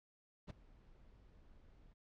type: noise with ADSR envelope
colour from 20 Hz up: brown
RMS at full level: -40 dBFS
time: 0.47-1.94 s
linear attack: 33 ms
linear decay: 10 ms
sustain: -23 dB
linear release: 21 ms
effects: low-pass 5000 Hz 12 dB/octave